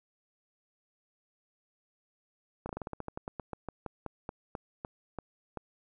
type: slowing click train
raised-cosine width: 1 ms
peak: -23 dBFS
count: 21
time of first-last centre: 2.66-5.573 s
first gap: 32 ms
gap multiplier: 1.14
effects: none